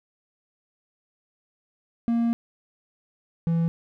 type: tone pair in turn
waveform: triangle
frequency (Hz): 233.1 / 166.48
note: A#3 / E3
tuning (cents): 0 / +17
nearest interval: tritone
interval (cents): 583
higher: first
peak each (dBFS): -18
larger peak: neither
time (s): 2.08-2.33 / 3.47-3.68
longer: first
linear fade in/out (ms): 0
effects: none